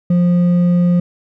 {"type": "tone with hard clipping", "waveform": "sine", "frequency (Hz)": 175.9, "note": "F3", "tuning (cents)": 13, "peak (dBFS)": -11, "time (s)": [0.1, 1], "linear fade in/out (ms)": 5, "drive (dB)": 4, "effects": []}